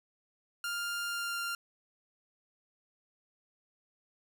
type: tone with pitch glide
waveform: sawtooth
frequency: 1400 to 1391.9 Hz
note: F6 to F6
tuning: +4 to -6 cents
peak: -30 dBFS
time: 0.64-1.55 s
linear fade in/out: 2 ms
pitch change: -10 cents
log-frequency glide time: 1.08-1.39 s
effects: none